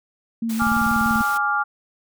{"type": "tone with vibrato", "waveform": "sine", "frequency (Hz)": 226.1, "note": "A3", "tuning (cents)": 47, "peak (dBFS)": -21, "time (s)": [0.42, 1.22], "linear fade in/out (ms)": 5, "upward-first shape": "sine", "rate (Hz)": 6.4, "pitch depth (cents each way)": 27}
{"type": "high-pass noise", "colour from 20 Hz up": "white", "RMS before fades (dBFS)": -35, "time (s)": [0.49, 1.38], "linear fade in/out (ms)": 10, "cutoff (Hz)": 110, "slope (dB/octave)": 48}
{"type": "chord", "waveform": "sine", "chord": "D diminished", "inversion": "second", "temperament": "equal", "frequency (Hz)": [830.6, 1174.7, 1396.9], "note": ["Ab5", "D6", "F6"], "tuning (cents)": [0, 0, 0], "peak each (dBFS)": [-24, -24, -21], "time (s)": [0.59, 1.64], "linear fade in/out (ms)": 20}
{"type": "click train", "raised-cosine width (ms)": 5, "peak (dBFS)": -18, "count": 13, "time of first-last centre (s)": [0.62, 1.208], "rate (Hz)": 20.4}
{"effects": []}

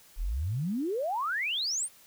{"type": "exponential sweep", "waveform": "sine", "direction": "up", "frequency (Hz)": [33.78, 9700], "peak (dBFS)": -28, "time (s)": [0.16, 1.89], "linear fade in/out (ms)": 50, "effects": ["white hiss -57 dBFS RMS until 2.06 s"]}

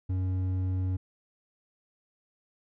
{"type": "tone with hard clipping", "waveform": "sine", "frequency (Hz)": 92.9, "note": "F#2", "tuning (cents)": 7, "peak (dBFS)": -28, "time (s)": [0.09, 0.97], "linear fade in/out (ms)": 10, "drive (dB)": 6, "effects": []}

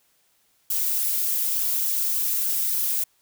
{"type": "noise with flanger", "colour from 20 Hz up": "violet", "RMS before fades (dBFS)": -24, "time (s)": [0.7, 3.04], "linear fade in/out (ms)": 5, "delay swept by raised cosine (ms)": [0.64, 5.64], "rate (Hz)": 3.4, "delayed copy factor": 0.75, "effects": ["white hiss -65 dBFS RMS until 3.21 s"]}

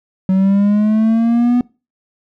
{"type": "linear sweep", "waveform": "triangle", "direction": "up", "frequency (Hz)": [186.9, 246.9], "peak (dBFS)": -8, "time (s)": [0.29, 1.61], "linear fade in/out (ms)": 2, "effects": ["noise-tail reverb RT60 0.3 s tail -22 dB re dry"]}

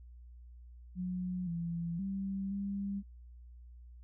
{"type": "tone with pitch steps", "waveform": "sine", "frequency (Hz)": [181.7, 169.2, 194.5, 198.8], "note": ["F#3", "E3", "G3", "G3"], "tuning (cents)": [-31, 45, -13, 25], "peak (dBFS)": -34, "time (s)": [0.95, 3.03], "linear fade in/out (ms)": 50, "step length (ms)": 520, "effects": ["added 60 Hz sine -50 dBFS peak until 4.03 s"]}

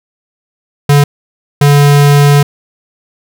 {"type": "tone bursts at uneven times", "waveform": "square", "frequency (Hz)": 143.8, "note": "D3", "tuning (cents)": -36, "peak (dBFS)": -4, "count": 2, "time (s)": [[0.89, 1.04], [1.61, 2.43]], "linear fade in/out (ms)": 5, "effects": []}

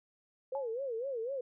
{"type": "tone with vibrato", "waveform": "sine", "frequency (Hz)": 497.9, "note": "B4", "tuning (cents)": 14, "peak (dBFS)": -34, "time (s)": [0.52, 1.41], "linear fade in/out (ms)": 5, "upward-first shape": "sine", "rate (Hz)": 4, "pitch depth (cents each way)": 200}
{"type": "tone with exponential decay", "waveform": "sine", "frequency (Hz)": 851, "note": "G#5", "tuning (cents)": 42, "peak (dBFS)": -35, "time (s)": [0.55, 0.74], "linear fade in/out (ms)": 1, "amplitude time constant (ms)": 41}
{"effects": []}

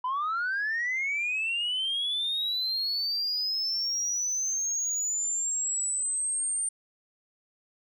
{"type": "linear sweep", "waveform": "sine", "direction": "up", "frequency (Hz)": [984, 8870], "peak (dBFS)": -25, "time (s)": [0.04, 6.69], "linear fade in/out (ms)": 5, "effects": ["tanh soft clip ceiling -24 dBFS"]}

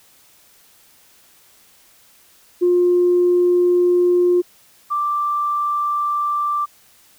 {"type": "tone pair in turn", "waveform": "sine", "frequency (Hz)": [354.9, 1176.3], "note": ["F4", "D6"], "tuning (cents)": [28, 2], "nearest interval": "octave + major sixth", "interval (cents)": 2074, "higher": "second", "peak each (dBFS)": [-11, -17], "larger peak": "first", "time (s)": [[2.61, 4.42], [4.9, 6.66]], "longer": "first", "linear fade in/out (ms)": 20, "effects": ["tanh soft clip ceiling -7 dBFS", "white hiss -52 dBFS RMS until 7.18 s"]}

